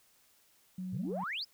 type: tone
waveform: sine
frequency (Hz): 184.7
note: F#3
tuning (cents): -3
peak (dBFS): -36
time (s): 0.78-1.24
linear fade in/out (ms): 5
type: exponential sweep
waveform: sine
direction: up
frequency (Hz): 98 to 5400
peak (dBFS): -34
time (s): 0.92-1.45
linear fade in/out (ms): 20
effects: tanh soft clip ceiling -28 dBFS + white hiss -67 dBFS RMS until 1.53 s